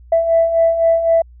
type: beating tone pair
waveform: sine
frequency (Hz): 659.3 / 663.2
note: E5 / E5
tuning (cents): 0 / +10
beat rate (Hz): 3.9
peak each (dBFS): -18 / -11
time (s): 0.12-1.22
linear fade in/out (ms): 5
effects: tanh soft clip ceiling -4 dBFS + added 60 Hz sine -39 dBFS peak until 1.4 s